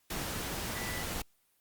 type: tone in noise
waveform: sine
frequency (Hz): 1975.5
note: B6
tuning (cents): 0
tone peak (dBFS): -42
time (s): 0.75-1.03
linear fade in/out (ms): 5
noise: pink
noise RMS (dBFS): -37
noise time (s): 0.1-1.22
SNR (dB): -8
effects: white hiss -72 dBFS RMS until 1.6 s + Opus 48 kbps